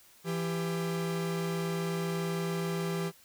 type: tone pair together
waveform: 45% pulse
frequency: 167.53 / 395.6 Hz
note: E3 / G4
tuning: +28 / +16 cents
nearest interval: octave + minor third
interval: 1488 cents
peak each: -32 / -35 dBFS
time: 0.24-3.12 s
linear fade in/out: 50 ms
effects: white hiss -59 dBFS RMS until 3.24 s